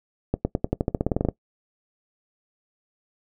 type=accelerating click train; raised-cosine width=2 ms; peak=-8 dBFS; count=15; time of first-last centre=0.34-1.287 s; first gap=110 ms; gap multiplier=0.92; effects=noise-tail reverb RT60 0.1 s tail -19 dB re dry